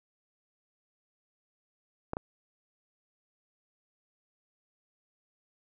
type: clicks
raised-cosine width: 1 ms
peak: -18 / -19 dBFS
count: 2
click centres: 2.134 / 2.169 s
effects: none